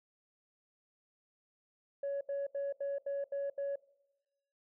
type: tone bursts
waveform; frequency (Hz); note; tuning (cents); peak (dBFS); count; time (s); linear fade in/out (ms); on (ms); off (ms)
sine; 560; C#5; +18; -32; 7; 2.03-3.758; 5; 180; 78
effects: noise-tail reverb RT60 0.9 s tail -20 dB re dry + tanh soft clip ceiling -31 dBFS